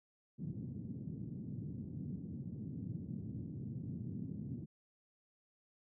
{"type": "band-pass noise", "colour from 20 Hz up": "pink", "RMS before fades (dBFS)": -44, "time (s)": [0.38, 4.66], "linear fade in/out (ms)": 20, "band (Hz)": [110, 250], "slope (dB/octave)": 24, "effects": []}